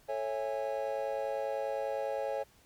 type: chord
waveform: triangle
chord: A major seventh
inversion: none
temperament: just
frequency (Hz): 440 / 550 / 660 / 825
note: A4 / C#5 / E5 / G#5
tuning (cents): 0 / -14 / +2 / -12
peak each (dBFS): -38 / -32 / -38 / -37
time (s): 0.08-2.44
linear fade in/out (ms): 20
effects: pink hiss -63 dBFS RMS until 2.65 s + MP3 96 kbps